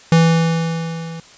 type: tone with level ramp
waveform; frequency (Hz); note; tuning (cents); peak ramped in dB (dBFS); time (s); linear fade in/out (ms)
square; 164.81; E3; 0; -8 to -29; 0.12-1.2; 2
effects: white hiss -44 dBFS RMS until 1.37 s + resampled to 16000 Hz